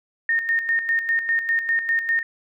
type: tone with tremolo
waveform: sine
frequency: 1834 Hz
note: A#6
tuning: 29 cents flat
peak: -17 dBFS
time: 0.29-2.23 s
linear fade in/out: 2 ms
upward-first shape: square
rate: 5 Hz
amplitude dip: 60%
effects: none